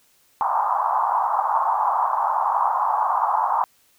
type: band-pass noise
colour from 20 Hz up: pink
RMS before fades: -21 dBFS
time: 0.41-3.64 s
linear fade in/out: 0 ms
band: 800 to 1100 Hz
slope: 48 dB/octave
effects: white hiss -60 dBFS RMS until 3.98 s